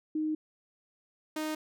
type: tone pair in turn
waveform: sine / sawtooth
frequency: 309.8 / 309.8 Hz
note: D#4 / D#4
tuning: -7 / -7 cents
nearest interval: unison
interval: 0 cents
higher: neither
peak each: -28 dBFS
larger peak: neither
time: 0.15-0.35 / 1.36-1.55 s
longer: first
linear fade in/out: 5 ms
effects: none